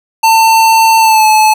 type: tone with pitch glide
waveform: square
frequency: 896 to 864.5 Hz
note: A5 to A5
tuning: +31 to -31 cents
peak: -5 dBFS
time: 0.23-1.54 s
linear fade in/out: 10 ms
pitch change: -62 cents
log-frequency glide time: 0.99-1.26 s
effects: none